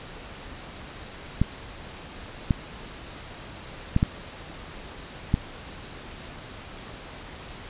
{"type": "clicks", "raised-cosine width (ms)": 5, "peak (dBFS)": -7, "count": 5, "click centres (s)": [1.416, 2.508, 3.964, 4.029, 5.341], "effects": ["pink hiss -41 dBFS RMS until 7.69 s", "resampled to 8000 Hz"]}